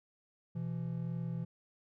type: tone pair together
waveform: triangle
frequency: 126.16 / 168.4 Hz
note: B2 / E3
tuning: +37 / +37 cents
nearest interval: perfect fourth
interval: 500 cents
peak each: -37 / -35 dBFS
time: 0.55-1.45 s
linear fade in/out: 10 ms
effects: none